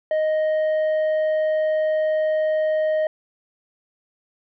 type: tone with tanh clipping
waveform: sine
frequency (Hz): 622.3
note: D#5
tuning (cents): 0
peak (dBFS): -19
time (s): 0.11-3.07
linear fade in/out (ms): 2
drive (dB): 5
effects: none